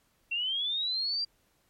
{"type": "linear sweep", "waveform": "sine", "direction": "up", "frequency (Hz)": [2696, 4766], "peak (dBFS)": -28, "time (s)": [0.31, 1.25], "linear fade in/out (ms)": 10, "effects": ["pink hiss -70 dBFS RMS until 1.69 s", "MP3 64 kbps"]}